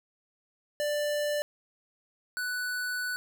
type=tone pair in turn; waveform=square; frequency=590 / 1486.7 Hz; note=D5 / F#6; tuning=+8 / +8 cents; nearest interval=octave + major third; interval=1600 cents; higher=second; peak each=-28 / -31 dBFS; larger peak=first; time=0.8-1.42 / 2.37-3.16 s; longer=second; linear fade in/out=0 ms; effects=none